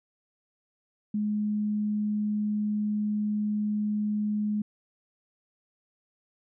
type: tone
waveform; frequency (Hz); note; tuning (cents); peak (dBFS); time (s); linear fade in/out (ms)
sine; 210; G#3; +19; -25; 1.14-4.62; 5
effects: none